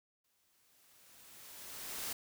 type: noise with exponential growth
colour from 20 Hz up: white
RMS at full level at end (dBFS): -39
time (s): 0.24-2.13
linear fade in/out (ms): 5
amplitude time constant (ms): 410
effects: none